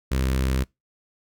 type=tone with notch filter; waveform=sawtooth; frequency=65.41 Hz; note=C2; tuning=in tune; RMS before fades=-23 dBFS; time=0.11-0.64 s; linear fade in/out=10 ms; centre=770 Hz; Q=1.5; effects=noise-tail reverb RT60 0.2 s tail -25 dB re dry